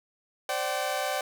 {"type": "chord", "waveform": "sawtooth", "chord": "C suspended second", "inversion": "none", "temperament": "equal with one note detuned", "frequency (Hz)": [523.3, 587.3, 764.8], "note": ["C5", "D5", "G5"], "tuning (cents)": [0, 0, -43], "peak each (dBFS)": [-31, -28, -27], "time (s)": [0.49, 1.21], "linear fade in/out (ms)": 2, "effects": []}